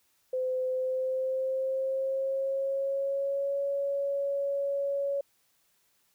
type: tone with pitch glide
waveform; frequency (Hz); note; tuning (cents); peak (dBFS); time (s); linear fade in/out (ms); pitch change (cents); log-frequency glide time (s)
sine; 513 to 559.4; C5 to C#5; -34 to +16; -27; 0.33-5.21; 5; +150; 0.67-3.6
effects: white hiss -70 dBFS RMS until 6.14 s